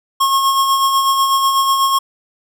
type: tone with tremolo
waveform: square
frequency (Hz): 1085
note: C#6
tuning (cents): -37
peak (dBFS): -11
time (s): 0.2-1.99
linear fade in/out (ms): 10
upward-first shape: sine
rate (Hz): 8.1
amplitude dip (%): 40
effects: none